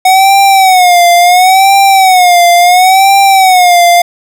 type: tone with vibrato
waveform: square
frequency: 740 Hz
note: F#5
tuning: in tune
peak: -3 dBFS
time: 0.05-4.02 s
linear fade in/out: 5 ms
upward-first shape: sine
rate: 0.72 Hz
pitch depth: 110 cents each way
effects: none